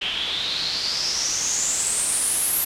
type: noise with low-pass filter sweep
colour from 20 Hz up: white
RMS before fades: -24 dBFS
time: 0.01-2.65 s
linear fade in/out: 10 ms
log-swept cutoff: 3000 to 12000 Hz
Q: 7.3
effects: none